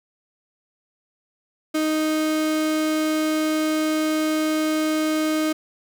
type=tone; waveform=35% pulse; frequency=311.1 Hz; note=D#4; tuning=in tune; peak=-18 dBFS; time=1.74-5.53 s; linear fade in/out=10 ms; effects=none